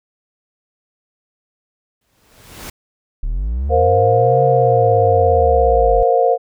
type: noise with exponential growth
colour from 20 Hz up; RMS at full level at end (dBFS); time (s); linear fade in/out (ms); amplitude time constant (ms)
pink; -29; 2.01-2.7; 5; 150
type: linear two-way sweep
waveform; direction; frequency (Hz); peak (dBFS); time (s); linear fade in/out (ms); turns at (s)
triangle; up then down; 32.89 to 136.7 to 43.65; -15; 3.23-6.03; 0; 4.43
type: chord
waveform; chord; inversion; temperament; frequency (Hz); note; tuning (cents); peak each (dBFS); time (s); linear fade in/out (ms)
sine; Bb suspended second; none; equal with one note detuned; 466.2 / 523.3 / 709.4; Bb4 / C5 / F5; 0 / 0 / +27; -15; 3.69-6.38; 50
effects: none